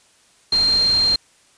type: tone in noise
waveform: sine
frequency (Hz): 4186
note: C8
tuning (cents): 0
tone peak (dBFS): -14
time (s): 0.52-1.16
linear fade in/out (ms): 5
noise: pink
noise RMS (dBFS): -31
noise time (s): 0.52-1.16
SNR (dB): +14
effects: white hiss -55 dBFS RMS until 1.57 s + resampled to 22050 Hz